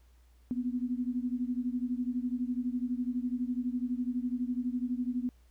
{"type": "beating tone pair", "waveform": "sine", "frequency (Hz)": [243.6, 255.6], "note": ["B3", "C4"], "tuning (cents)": [-24, -40], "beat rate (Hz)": 12, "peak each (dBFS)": [-32, -34], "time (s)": [0.51, 5.29], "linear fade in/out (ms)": 0, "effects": ["added 60 Hz sine -58 dBFS peak until 5.5 s", "pink hiss -71 dBFS RMS until 5.5 s"]}